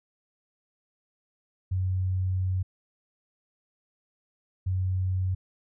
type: tone pair in turn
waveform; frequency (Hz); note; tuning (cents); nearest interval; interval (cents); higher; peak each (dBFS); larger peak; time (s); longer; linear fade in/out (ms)
sine; 93 / 93; F#2 / F#2; +9 / +9; unison; 0; neither; -24; neither; 1.71-2.63 / 4.66-5.35; first; 10
effects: none